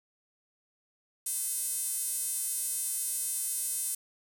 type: tone with high-pass filter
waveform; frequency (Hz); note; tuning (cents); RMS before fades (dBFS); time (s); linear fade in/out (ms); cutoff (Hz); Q
sawtooth; 514; C5; -31; -33; 1.26-3.95; 5; 9200; 2.8
effects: 9-bit